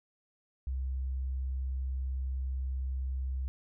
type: tone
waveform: sine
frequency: 65.4 Hz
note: C2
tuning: in tune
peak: -31 dBFS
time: 0.67-3.48 s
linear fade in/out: 0 ms
effects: none